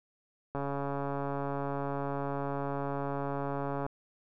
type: click train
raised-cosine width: 1 ms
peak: -21 dBFS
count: 465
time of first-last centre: 0.55-3.864 s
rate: 140 Hz
effects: none